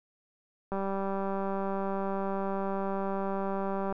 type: click train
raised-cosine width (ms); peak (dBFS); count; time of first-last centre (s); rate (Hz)
1; -20; 626; 0.72-3.925; 195
effects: none